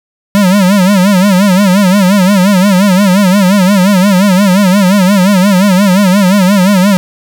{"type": "tone with vibrato", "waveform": "square", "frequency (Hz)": 192.7, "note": "G3", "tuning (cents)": -29, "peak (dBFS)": -5, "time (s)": [0.35, 6.97], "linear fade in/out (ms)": 0, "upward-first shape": "sine", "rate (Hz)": 5.7, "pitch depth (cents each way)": 130, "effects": []}